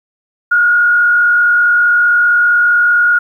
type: tone with frequency modulation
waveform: sine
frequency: 1432 Hz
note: F6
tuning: 43 cents sharp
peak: -7 dBFS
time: 0.51-3.19 s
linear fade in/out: 10 ms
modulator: 44.7 Hz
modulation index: 0.63
effects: 8-bit